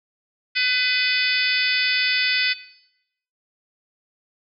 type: harmonic tone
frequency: 502 Hz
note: B4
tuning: 28 cents sharp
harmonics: 3 / 4 / 5 / 6 / 7 / 8 / 9 / 10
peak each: -28 / -24 / -24 / -31 / -28 / -35 / -26 / -29 dBFS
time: 0.55-2.54 s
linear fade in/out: 20 ms
effects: noise-tail reverb RT60 0.8 s tail -17 dB re dry